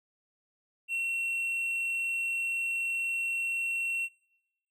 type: tone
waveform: triangle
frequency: 2721 Hz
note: F7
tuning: 46 cents flat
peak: -27 dBFS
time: 0.88-4.09 s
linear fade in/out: 50 ms
effects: noise-tail reverb RT60 0.9 s tail -24 dB re dry